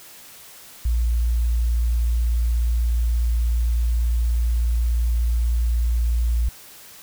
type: tone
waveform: sine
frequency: 58.27 Hz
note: A#1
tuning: in tune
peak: -17 dBFS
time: 0.85-6.49 s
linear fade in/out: 5 ms
effects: white hiss -44 dBFS RMS until 7.02 s